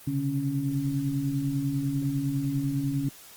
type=tone cluster; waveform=sine; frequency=132.5 / 142.5 / 277.9 Hz; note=C3 / C#3 / C#4; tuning=+22 / +48 / +4 cents; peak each=-33 / -29 / -28 dBFS; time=0.07-3.09 s; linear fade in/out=5 ms; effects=white hiss -49 dBFS RMS until 3.36 s + Opus 24 kbps